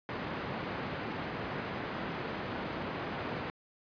pink band-pass noise, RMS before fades -38 dBFS, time 0.09-3.5 s, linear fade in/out 0 ms, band 130 to 2200 Hz, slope 12 dB/octave, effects resampled to 11025 Hz

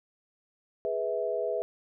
sine tone cluster, 416 / 492.8 / 651 Hz, G#4 / B4 / E5, +3 / -4 / -22 cents, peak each -33 / -32 / -31 dBFS, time 0.85-1.62 s, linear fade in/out 0 ms, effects none

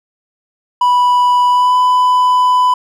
triangle tone with pitch glide, 985 to 999.3 Hz, B5 to B5, -5 to +20 cents, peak -6 dBFS, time 0.81-2.74 s, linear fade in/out 5 ms, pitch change +25 cents, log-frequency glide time 1.49-1.76 s, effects none

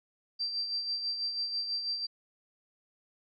sine tone with tremolo, 4699 Hz, D8, in tune, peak -29 dBFS, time 0.39-2.07 s, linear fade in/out 20 ms, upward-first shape sine, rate 6.1 Hz, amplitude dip 50%, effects none

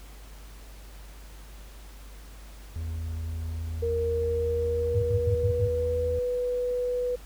triangle tone, 81.5 Hz, E2, 19 cents flat, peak -28 dBFS, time 2.76-6.19 s, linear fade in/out 0 ms
sine tone with pitch glide, 466.2 to 493.6 Hz, A#4 to B4, 0 to -1 cents, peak -25 dBFS, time 3.82-7.16 s, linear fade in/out 10 ms, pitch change +99 cents, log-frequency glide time 4.08-6.23 s
sine tone bursts, 100.3 Hz, G2, 40 cents sharp, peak -23 dBFS, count 5, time 4.94-5.678 s, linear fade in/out 10 ms, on 86 ms, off 77 ms
effects added 50 Hz sine -43 dBFS peak until 7.25 s + pink hiss -52 dBFS RMS until 7.25 s

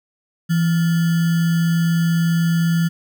sine tone with sample-and-hold, 167.1 Hz, E3, 24 cents sharp, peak -14 dBFS, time 0.49-2.89 s, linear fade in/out 20 ms, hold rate 1575 Hz, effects none

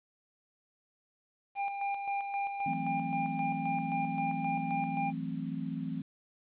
square tone with tremolo, 799 Hz, G5, 33 cents sharp, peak -31 dBFS, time 1.55-5.13 s, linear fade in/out 50 ms, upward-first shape square, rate 3.8 Hz, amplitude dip 45%
sine chord, F# half-diminished seventh, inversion third, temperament equal, 164.81 / 185 / 220 / 261.6 Hz, E3 / F#3 / A3 / C4, 0 / 0 / 0 / 0 cents, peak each -38 / -41 / -40 / -38 dBFS, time 2.66-6.02 s, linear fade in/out 5 ms
effects resampled to 8000 Hz + 10-bit

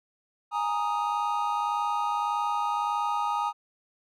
triangle chord, Ab suspended second, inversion none, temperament equal, 830.6 / 932.3 / 1244.5 Hz, Ab5 / Bb5 / Eb6, 0 / 0 / 0 cents, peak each -28 dBFS, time 0.51-3.53 s, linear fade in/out 50 ms, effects none

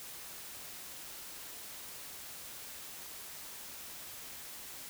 silence, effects white hiss -47 dBFS RMS until 4.89 s

